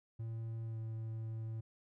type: tone with pitch glide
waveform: triangle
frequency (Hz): 113.3 to 111.74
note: A#2 to A2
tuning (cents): -49 to +27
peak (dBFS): -37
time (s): 0.19-1.61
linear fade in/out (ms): 10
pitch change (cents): -24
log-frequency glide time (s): 0.67-0.78
effects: none